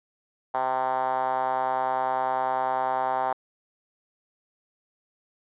5% pulse tone with band-pass filter, 130 Hz, C3, 11 cents flat, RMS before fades -26 dBFS, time 0.54-3.33 s, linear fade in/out 5 ms, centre 810 Hz, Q 3.8, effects resampled to 8000 Hz

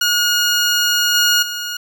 15% pulse tone with level steps, 1437 Hz, F6, 49 cents sharp, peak -7 / -5 / -16 dBFS, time 0.01-1.77 s, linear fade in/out 5 ms, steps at 1.14 / 1.42 s, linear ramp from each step 10 ms, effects none

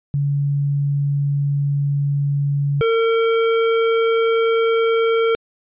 sine / square tone pair in turn, 142.1 / 454.9 Hz, C#3 / A#4, +43 / -42 cents, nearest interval octave + minor sixth, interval 2015 cents, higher second, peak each -16 / -15 dBFS, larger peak second, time 0.14-2.81 / 2.81-5.35 s, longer first, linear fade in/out 0 ms, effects resampled to 8000 Hz

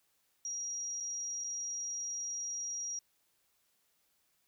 sine tone with dropouts, 5710 Hz, F8, 37 cents sharp, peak -36 dBFS, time 0.45-2.99 s, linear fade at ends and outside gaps 1 ms, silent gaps 1.002-1.006 / 1.439-1.443 s, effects white hiss -75 dBFS RMS until 4.47 s

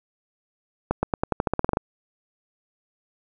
accelerating click train, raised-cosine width 1 ms, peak -7 dBFS, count 13, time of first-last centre 0.91-1.771 s, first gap 120 ms, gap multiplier 0.9, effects none

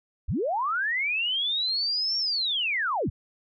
sine linear two-way sweep, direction up then down, 32.2 to 5540 to 32.2 Hz, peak -24 dBFS, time 0.28-3.1 s, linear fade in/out 10 ms, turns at 2.18 s, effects none

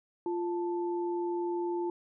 sine tone pair together, 347.9 / 880 Hz, F4 / A5, -7 / 0 cents, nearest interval octave + major third, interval 1607 cents, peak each -30 / -38 dBFS, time 0.26-1.9 s, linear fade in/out 2 ms, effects none

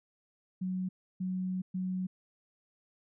sine tone bursts at uneven times, 185.1 Hz, F#3, 1 cent sharp, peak -31 dBFS, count 3, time 0.61-0.89 / 1.2-1.62 / 1.74-2.07 s, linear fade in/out 10 ms, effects none

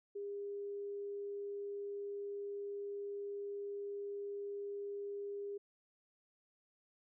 sine tone, 404.2 Hz, G#4, 47 cents flat, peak -40 dBFS, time 0.15-5.58 s, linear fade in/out 10 ms, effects none

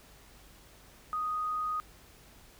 sine tone, 1244.5 Hz, D#6, in tune, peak -30 dBFS, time 1.13-1.8 s, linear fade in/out 0 ms, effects added 50 Hz sine -61 dBFS peak until 2.59 s + pink hiss -57 dBFS RMS until 2.59 s

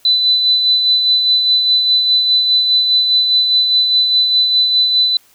sine tone with tremolo, 4000 Hz, B7, 21 cents sharp, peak -8 dBFS, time 0.05-5.17 s, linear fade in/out 2 ms, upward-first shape sine, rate 4.9 Hz, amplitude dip 40%, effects white hiss -51 dBFS RMS until 5.34 s

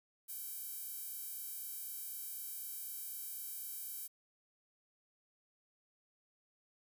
sawtooth tone with high-pass filter, 776 Hz, G5, 18 cents flat, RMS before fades -45 dBFS, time 0.28-4.08 s, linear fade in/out 20 ms, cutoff 12000 Hz, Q 1, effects 11-bit

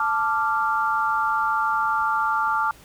sine chord, D minor, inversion second, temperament equal with one note detuned, 880 / 1174.7 / 1387.3 Hz, A5 / D6 / F6, 0 / 0 / -12 cents, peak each -24 dBFS, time 0-2.71 s, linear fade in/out 2 ms, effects pink hiss -50 dBFS RMS until 2.84 s

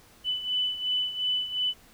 sine beating tone pair, 2993 / 2995.8 Hz, F#7 / F#7, +19 / +21 cents, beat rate 2.8 Hz, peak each -27 / -32 dBFS, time 0.24-1.74 s, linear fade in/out 50 ms, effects pink hiss -56 dBFS RMS until 1.93 s

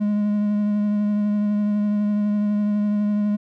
triangle tone with vibrato, 207.7 Hz, G#3, in tune, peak -16 dBFS, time 0-3.37 s, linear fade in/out 20 ms, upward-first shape triangle, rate 12 Hz, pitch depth 18 cents each way, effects none

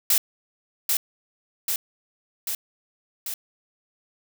blue noise with echo, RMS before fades -19 dBFS, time 0.1-0.18 s, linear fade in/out 2 ms, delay 790 ms, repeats 4, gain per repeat -3 dB, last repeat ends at 3.34 s, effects none

